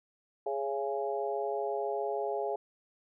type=harmonic tone with a mistuned harmonic; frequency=138.59 Hz; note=C#3; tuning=in tune; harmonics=3 / 4 / 5 / 6; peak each=-34 / -37 / -36 / -38 dBFS; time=0.46-2.56 s; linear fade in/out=5 ms; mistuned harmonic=5; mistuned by=-31 cents; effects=none